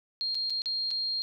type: tone with dropouts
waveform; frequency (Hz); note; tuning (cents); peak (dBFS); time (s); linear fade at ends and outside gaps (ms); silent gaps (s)
sine; 4220; C8; +14; -28; 0.21-1.22; 0; 0.346-0.352 / 0.498-0.504 / 0.619-0.658 / 0.906-0.912
effects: none